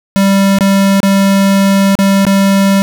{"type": "tone with dropouts", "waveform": "square", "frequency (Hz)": 196.1, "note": "G3", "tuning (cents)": 1, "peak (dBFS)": -7, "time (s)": [0.16, 2.82], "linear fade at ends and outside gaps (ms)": 0, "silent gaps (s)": [[0.586, 0.608], [1.003, 1.031], [1.953, 1.989], [2.251, 2.267]], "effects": []}